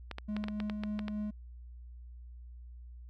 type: clicks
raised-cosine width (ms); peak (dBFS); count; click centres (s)
0.3; -23; 10; 0.113 / 0.184 / 0.366 / 0.44 / 0.484 / 0.602 / 0.698 / 0.836 / 0.992 / 1.082
type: tone with tremolo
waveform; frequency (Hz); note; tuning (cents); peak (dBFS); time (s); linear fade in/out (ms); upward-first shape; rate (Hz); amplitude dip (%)
triangle; 210.3; G#3; +22; -31; 0.28-1.31; 10; sine; 3.5; 30
effects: added 60 Hz sine -46 dBFS peak until 3.09 s